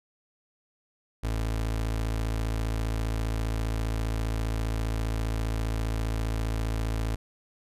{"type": "tone", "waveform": "30% pulse", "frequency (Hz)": 55, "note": "A1", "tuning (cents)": 0, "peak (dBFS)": -24, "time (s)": [1.23, 7.16], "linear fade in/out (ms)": 10, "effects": ["resampled to 32000 Hz"]}